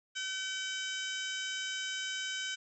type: harmonic tone with a mistuned harmonic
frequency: 763 Hz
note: G5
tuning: 47 cents flat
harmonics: 2 / 3 / 4 / 5 / 6 / 7 / 8 / 9 / 10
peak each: -39 / -45 / -39 / -47 / -52 / -50 / -47 / -49 / -50 dBFS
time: 0.15-2.56 s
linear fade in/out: 20 ms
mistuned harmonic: 6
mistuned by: +81 cents
effects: none